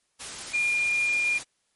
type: tone in noise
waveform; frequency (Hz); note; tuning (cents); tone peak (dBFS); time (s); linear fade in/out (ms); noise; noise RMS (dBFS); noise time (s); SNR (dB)
sine; 2414; D7; +47; -22; 0.53-1.39; 20; white; -37; 0.19-1.44; +12
effects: white hiss -72 dBFS RMS until 1.75 s + MP3 48 kbps